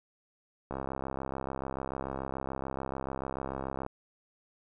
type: click train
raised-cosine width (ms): 1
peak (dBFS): -21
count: 212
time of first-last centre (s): 0.71-3.864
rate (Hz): 66.9
effects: none